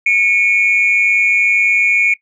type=tone pair together; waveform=sine; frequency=2213 / 2415 Hz; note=C#7 / D7; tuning=-3 / +48 cents; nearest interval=major second; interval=151 cents; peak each=-11 dBFS; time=0.06-2.14 s; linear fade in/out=5 ms; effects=noise-tail reverb RT60 0.1 s tail -21 dB re dry + tanh soft clip ceiling -4 dBFS